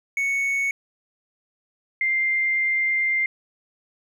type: tone pair in turn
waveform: triangle / sine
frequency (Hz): 2217 / 2097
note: C#7 / C7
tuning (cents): 0 / +3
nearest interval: minor second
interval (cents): 97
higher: first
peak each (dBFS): -19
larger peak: neither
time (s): 0.17-0.71 / 2.01-3.26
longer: second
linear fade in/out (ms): 2
effects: none